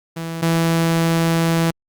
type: tone pair in turn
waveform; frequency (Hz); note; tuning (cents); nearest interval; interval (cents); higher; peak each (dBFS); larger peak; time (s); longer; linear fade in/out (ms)
sawtooth; 164.81 / 165.43; E3 / E3; 0 / +6; unison; 6; second; -21 / -11; second; 0.16-0.42 / 0.42-1.71; second; 10
effects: Opus 48 kbps